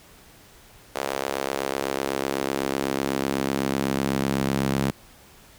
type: tone with high-pass filter sweep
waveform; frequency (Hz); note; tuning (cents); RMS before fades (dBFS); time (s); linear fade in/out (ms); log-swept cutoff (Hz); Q
sawtooth; 68; C#2; -33; -26; 0.95-4.91; 10; 540 to 170; 1.4
effects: pink hiss -51 dBFS RMS until 5.58 s